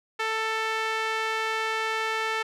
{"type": "tone with band-pass filter", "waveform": "sawtooth", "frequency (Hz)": 442.6, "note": "A4", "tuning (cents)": 10, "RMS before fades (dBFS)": -28, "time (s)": [0.19, 2.43], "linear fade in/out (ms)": 10, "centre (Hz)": 1900, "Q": 1.1, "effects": []}